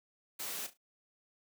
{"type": "noise with echo", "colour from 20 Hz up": "white", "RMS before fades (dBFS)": -40, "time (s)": [0.39, 0.67], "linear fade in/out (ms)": 10, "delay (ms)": 35, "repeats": 3, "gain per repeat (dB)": -12, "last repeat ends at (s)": 0.775, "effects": ["high-pass 200 Hz 12 dB/octave"]}